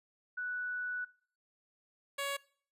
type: tone pair in turn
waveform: sine / 10% pulse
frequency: 1480 / 559.2 Hz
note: F#6 / C#5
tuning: 0 / +15 cents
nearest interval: octave + perfect fourth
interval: 1685 cents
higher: first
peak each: -35 / -26 dBFS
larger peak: second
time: 0.37-1.05 / 2.18-2.37 s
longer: first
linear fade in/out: 10 ms
effects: noise-tail reverb RT60 0.5 s tail -22 dB re dry + resampled to 32000 Hz